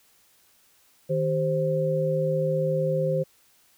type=tone cluster; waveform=sine; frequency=156 / 389.7 / 525 Hz; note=D#3 / G4 / C5; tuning=+5 / -10 / +6 cents; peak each=-26 / -31 / -24 dBFS; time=1.09-3.24 s; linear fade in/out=20 ms; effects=white hiss -61 dBFS RMS until 3.77 s